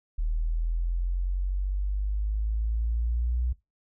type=exponential sweep; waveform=sine; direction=up; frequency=38.89 to 61.5 Hz; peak=-24 dBFS; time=0.18-3.53 s; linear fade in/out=10 ms; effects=noise-tail reverb RT60 0.2 s tail -19 dB re dry